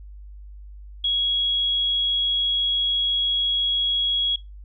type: tone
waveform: sine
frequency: 3322 Hz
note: G#7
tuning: in tune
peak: -19 dBFS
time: 1.04-4.36 s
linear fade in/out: 5 ms
effects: noise-tail reverb RT60 0.2 s tail -20 dB re dry + added 50 Hz sine -38 dBFS peak until 4.64 s